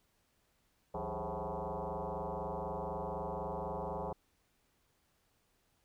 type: tone with frequency modulation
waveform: sine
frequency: 163.5 Hz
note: E3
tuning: 14 cents flat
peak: -36 dBFS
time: 0.94-4.13 s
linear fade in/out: 5 ms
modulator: 117 Hz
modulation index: 7.3
effects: pink hiss -75 dBFS RMS until 5.84 s